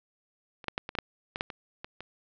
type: clicks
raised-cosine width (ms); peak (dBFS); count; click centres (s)
0.3; -29 / -13 / -13 / -20 / -18 / -10 / -18 / -12 / -22 / -22 / -24; 11; 0.642 / 0.683 / 0.779 / 0.891 / 0.952 / 0.987 / 1.359 / 1.409 / 1.502 / 1.845 / 2.006
effects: low-pass 5000 Hz 12 dB/octave